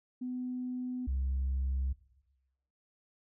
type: tone pair in turn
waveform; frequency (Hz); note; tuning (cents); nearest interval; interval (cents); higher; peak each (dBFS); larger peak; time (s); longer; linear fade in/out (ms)
sine; 251 / 66.27; B3 / C2; +28 / +23; octave + major seventh; 2305; first; -34 / -28; second; 0.21-1.07 / 1.07-1.93; neither; 10
effects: noise-tail reverb RT60 1.0 s tail -19 dB re dry + tanh soft clip ceiling -27 dBFS